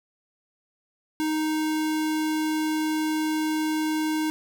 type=tone; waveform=square; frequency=311.1 Hz; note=D#4; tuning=in tune; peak=-24 dBFS; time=1.2-4.3 s; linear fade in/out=0 ms; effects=none